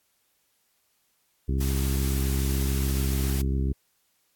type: harmonic tone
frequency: 67.1 Hz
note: C2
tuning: 44 cents sharp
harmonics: 1 / 2 / 3 / 4 / 5 / 6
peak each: -24 / -30 / -34 / -36 / -38 / -40 dBFS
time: 1.48-3.73 s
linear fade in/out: 10 ms
type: noise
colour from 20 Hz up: white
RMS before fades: -36 dBFS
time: 1.6-3.42 s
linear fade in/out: 10 ms
effects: white hiss -70 dBFS RMS until 4.35 s + AAC 64 kbps